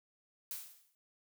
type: noise with exponential decay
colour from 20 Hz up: blue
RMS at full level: -39 dBFS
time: 0.51-0.95 s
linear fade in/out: 1 ms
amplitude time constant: 94 ms
effects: none